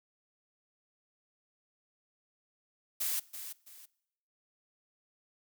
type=noise with echo; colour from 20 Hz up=blue; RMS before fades=-33 dBFS; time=3-3.2 s; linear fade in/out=10 ms; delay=330 ms; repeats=2; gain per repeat=-10 dB; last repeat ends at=3.86 s; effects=noise-tail reverb RT60 0.8 s tail -22 dB re dry